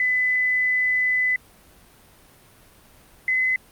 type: tone pair in turn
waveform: sine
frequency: 2006 / 2030 Hz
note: B6 / B6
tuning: +26 / +47 cents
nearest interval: unison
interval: 21 cents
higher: second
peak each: -18 dBFS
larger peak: neither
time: 0-1.36 / 3.28-3.56 s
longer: first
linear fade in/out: 2 ms
effects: pink hiss -52 dBFS RMS until 3.71 s + Opus 48 kbps